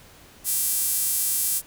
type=tone with high-pass filter; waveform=sawtooth; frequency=392 Hz; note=G4; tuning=in tune; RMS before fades=-24 dBFS; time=0.44-1.62 s; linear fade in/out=50 ms; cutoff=10000 Hz; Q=1.3; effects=pink hiss -50 dBFS RMS until 1.66 s

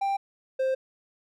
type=tone pair in turn; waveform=triangle; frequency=789 / 525.8 Hz; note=G5 / C5; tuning=+11 / +8 cents; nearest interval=perfect fifth; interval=703 cents; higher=first; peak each=-22 / -21 dBFS; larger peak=second; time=0.01-0.17 / 0.59-0.75 s; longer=neither; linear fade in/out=10 ms; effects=none

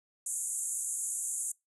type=band-pass noise; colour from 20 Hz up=pink; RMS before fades=-35 dBFS; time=0.26-1.52 s; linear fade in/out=5 ms; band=6800 to 11000 Hz; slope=96 dB/octave; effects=noise-tail reverb RT60 0.2 s tail -24 dB re dry

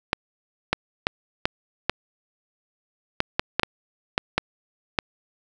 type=clicks; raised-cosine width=0.3 ms; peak=-3 dBFS; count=12; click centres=0.131 / 0.73 / 1.069 / 1.455 / 1.896 / 3.204 / 3.395 / 3.596 / 3.633 / 4.179 / 4.38 / 4.988 s; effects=none

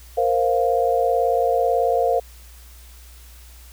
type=chord; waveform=sine; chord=Bb suspended second; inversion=none; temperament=just; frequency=466.2 / 524.4 / 699.2 Hz; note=Bb4 / C5 / F5; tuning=0 / +4 / +2 cents; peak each=-21 / -21 / -20 dBFS; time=0.17-2.2 s; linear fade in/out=10 ms; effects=added 60 Hz sine -42 dBFS peak until 3.72 s + white hiss -49 dBFS RMS until 3.72 s

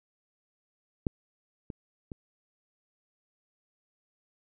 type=clicks; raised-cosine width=3 ms; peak=-14 / -25 / -26 dBFS; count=3; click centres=1.068 / 1.702 / 2.118 s; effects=none

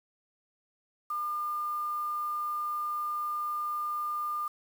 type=tone with quantisation; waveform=sine; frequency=1204 Hz; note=D6; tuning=43 cents sharp; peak=-30 dBFS; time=1.1-4.48 s; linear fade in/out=5 ms; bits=8; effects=none

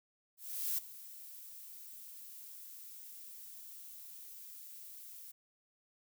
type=noise with ADSR envelope; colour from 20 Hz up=violet; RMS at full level=-34 dBFS; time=0.37-5.32 s; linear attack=410 ms; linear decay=10 ms; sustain=-17 dB; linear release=12 ms; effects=none

